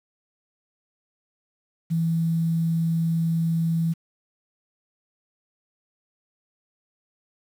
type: tone with quantisation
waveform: sine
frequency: 164.81 Hz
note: E3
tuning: in tune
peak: -20 dBFS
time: 1.9-3.94 s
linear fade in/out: 20 ms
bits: 8
effects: none